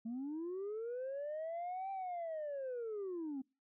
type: linear two-way sweep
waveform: sine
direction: up then down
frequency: 220 to 785 to 256.9 Hz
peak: -37 dBFS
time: 0.05-3.42 s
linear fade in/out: 10 ms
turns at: 1.91 s
effects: noise-tail reverb RT60 0.3 s tail -26 dB re dry + tanh soft clip ceiling -37 dBFS